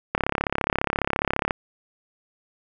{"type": "click train", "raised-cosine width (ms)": 0.5, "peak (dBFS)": -6, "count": 48, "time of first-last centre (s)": [0.15, 1.508], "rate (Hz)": 34.6, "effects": []}